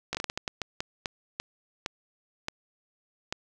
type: slowing click train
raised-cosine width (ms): 0.2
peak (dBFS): -13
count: 15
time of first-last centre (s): 0.13-3.325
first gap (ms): 17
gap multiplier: 1.35
effects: none